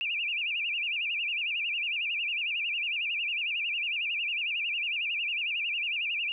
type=tone with vibrato; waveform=sine; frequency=2589 Hz; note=E7; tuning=32 cents flat; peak=-28 dBFS; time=0.01-6.32 s; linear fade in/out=0 ms; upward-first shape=sine; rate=11 Hz; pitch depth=180 cents each way; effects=none